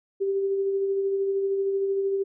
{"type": "tone with tremolo", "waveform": "sine", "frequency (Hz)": 392, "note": "G4", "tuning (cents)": 0, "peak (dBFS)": -21, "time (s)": [0.2, 2.24], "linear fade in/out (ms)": 20, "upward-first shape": "sine", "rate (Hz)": 13, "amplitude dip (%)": 30, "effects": []}